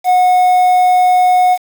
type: tone with quantisation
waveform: triangle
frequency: 730 Hz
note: F#5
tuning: 24 cents flat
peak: -5 dBFS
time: 0.04-1.58 s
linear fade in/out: 50 ms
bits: 5
effects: none